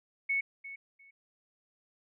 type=tone with echo; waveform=sine; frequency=2210 Hz; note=C#7; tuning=6 cents flat; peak=-27 dBFS; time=0.29-0.41 s; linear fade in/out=10 ms; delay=350 ms; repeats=2; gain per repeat=-14 dB; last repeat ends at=1.11 s; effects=none